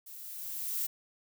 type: noise with level ramp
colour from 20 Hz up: violet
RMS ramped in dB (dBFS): -48 to -32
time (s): 0.06-0.87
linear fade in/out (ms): 10
effects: none